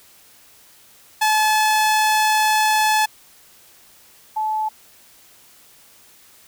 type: tone pair in turn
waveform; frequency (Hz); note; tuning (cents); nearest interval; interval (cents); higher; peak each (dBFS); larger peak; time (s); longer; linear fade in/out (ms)
sawtooth / sine; 861 / 865.7; A5 / A5; -38 / -28; unison; 10; second; -11 / -19; first; 1.21-3.06 / 4.36-4.69; first; 10
effects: white hiss -50 dBFS RMS until 6.47 s